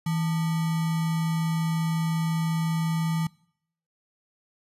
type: tone with sample-and-hold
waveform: sine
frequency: 162.8 Hz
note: E3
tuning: 21 cents flat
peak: -23 dBFS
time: 0.06-3.27 s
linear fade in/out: 5 ms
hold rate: 1050 Hz
effects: noise-tail reverb RT60 0.7 s tail -24 dB re dry + resampled to 32000 Hz